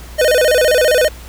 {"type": "tone with vibrato", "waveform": "square", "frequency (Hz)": 554.4, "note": "C#5", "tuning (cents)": 0, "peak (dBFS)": -10, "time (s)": [0.18, 1.09], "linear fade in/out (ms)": 20, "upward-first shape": "square", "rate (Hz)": 15, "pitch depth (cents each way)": 180, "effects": ["added 60 Hz sine -32 dBFS peak until 1.28 s", "pink hiss -38 dBFS RMS until 1.28 s"]}